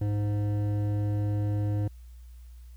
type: tone with hard clipping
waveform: triangle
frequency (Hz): 103.5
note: G#2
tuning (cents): -5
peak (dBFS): -27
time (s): 0.01-1.88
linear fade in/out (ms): 5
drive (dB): 15
effects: added 60 Hz sine -44 dBFS peak until 2.76 s + white hiss -66 dBFS RMS until 2.76 s